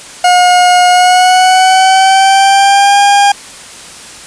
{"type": "tone with pitch glide", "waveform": "40% pulse", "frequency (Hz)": [719, 807.1], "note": ["F#5", "G#5"], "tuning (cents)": [-50, -50], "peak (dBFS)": -3, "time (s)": [0.24, 3.32], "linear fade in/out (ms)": 5, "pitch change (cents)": 200, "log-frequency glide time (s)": [0.88, 2.99], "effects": ["white hiss -30 dBFS RMS until 4.26 s", "resampled to 22050 Hz"]}